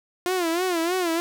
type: tone with vibrato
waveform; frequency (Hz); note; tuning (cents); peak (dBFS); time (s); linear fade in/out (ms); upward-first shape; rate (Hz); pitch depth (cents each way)
sawtooth; 349.2; F4; 0; -18; 0.26-1.2; 0; sine; 3.2; 120
effects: none